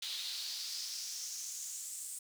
brown noise with high-pass filter sweep, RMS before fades -42 dBFS, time 0.02-2.19 s, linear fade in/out 5 ms, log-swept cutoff 3700 to 8400 Hz, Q 3.8, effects none

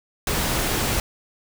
pink noise, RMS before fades -23 dBFS, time 0.27-1 s, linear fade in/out 2 ms, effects none

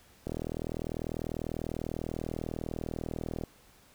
click train, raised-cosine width 2 ms, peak -21 dBFS, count 128, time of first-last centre 0.27-3.437 s, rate 40.1 Hz, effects pink hiss -60 dBFS RMS until 3.94 s

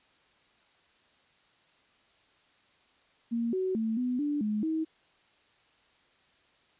sine tone with pitch steps, 232.9 / 374.5 / 222.6 / 249.4 / 292.6 / 211.6 / 318.4 Hz, A#3 / F#4 / A3 / B3 / D4 / G#3 / D#4, -1 / +21 / +20 / +17 / -6 / +33 / +40 cents, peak -27 dBFS, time 3.31-4.85 s, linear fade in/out 20 ms, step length 220 ms, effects white hiss -65 dBFS RMS until 6.79 s + resampled to 8000 Hz

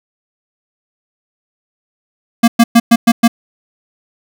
square tone bursts, 233.1 Hz, A#3, in tune, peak -4 dBFS, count 6, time 2.43-3.28 s, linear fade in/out 10 ms, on 50 ms, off 110 ms, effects none

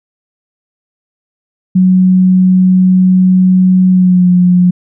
sine tone with pitch glide, 185 to 179.32 Hz, F#3 to F3, 0 to +46 cents, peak -4 dBFS, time 1.75-4.71 s, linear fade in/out 10 ms, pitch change -54 cents, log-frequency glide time 3.9-4.29 s, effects none

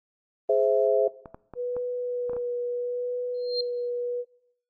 sine chord, Ab augmented, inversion none, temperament equal with one note detuned, 418 / 523.3 / 659.3 Hz, Ab4 / C5 / E5, +11 / 0 / 0 cents, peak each -23 dBFS, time 0.49-1.08 s, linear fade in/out 5 ms
clicks, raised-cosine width 1 ms, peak -26 dBFS, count 7, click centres 1.258 / 1.345 / 1.537 / 1.766 / 2.296 / 2.333 / 2.366 s
sine tone with vibrato, 489.3 Hz, B4, 16 cents flat, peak -27 dBFS, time 1.55-4.25 s, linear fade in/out 50 ms, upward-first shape sine, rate 0.74 Hz, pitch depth 14 cents each way
sine tone with exponential growth, 4186 Hz, C8, in tune, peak -23 dBFS, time 3.34-3.61 s, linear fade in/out 5 ms, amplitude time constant 57 ms
effects noise-tail reverb RT60 0.7 s tail -20 dB re dry + Opus 24 kbps

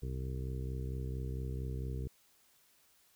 harmonic tone, 64.4 Hz, C2, 27 cents flat, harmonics 1 / 2 / 3 / 4 / 5 / 6 / 7, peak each -38 / -40 / -50 / -52 / -53 / -50 / -51 dBFS, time 0.02-2.08 s, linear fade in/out 10 ms, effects white hiss -68 dBFS RMS until 3.15 s

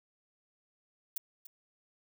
violet noise with echo, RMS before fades -35 dBFS, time 1.16-1.18 s, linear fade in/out 5 ms, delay 290 ms, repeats 1, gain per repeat -14 dB, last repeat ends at 1.47 s, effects none

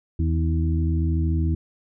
harmonic tone with a mistuned harmonic, 80.8 Hz, E2, 34 cents flat, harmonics 1 / 2 / 3 / 4, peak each -20 / -27 / -32 / -30 dBFS, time 0.19-1.55 s, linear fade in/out 5 ms, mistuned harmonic 3, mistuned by +51 cents, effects none

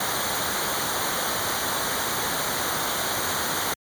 pink noise with comb filter, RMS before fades -26 dBFS, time 0-3.74 s, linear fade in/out 5 ms, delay 0.38 ms, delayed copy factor -0.7, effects high-pass 80 Hz 12 dB/octave + MP3 96 kbps

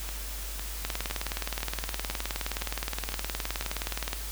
two click trains, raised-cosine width 0.2 ms, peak -19 / -13 dBFS, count 8 / 64, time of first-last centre 0.09-3.625 / 0.85-4.131 s, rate 1.98 / 19.2 Hz, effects added 50 Hz sine -36 dBFS peak until 4.31 s + white hiss -40 dBFS RMS until 4.31 s

